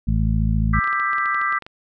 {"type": "harmonic tone", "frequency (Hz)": 54.4, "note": "A1", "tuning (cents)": -19, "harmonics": [1, 2, 3, 4], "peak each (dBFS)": [-19, -22, -24, -25], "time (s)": [0.07, 0.8], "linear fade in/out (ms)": 10}
{"type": "chord", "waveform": "sine", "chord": "E minor seventh", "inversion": "third", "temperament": "just", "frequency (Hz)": [1186.7, 1318.5, 1582.2, 1977.8], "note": ["D6", "E6", "G6", "B6"], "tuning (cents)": [18, 0, 16, 2], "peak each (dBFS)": [-22, -26, -26, -24], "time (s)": [0.73, 1.59], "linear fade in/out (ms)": 10}
{"type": "clicks", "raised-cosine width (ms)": 0.3, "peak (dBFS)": -22, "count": 12, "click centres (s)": [0.842, 0.875, 0.929, 0.999, 1.132, 1.183, 1.258, 1.346, 1.415, 1.525, 1.623, 1.665]}
{"effects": []}